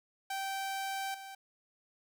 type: tone with level steps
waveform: sawtooth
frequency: 778 Hz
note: G5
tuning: 13 cents flat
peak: -31 / -41 dBFS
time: 0.3-1.35 s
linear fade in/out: 5 ms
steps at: 1.14 s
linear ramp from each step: 5 ms
effects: none